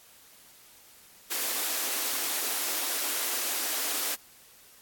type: high-pass noise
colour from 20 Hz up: white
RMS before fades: -30 dBFS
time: 1.3-4.16 s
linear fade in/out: 20 ms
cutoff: 250 Hz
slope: 96 dB/octave
effects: white hiss -55 dBFS RMS until 4.81 s + AAC 64 kbps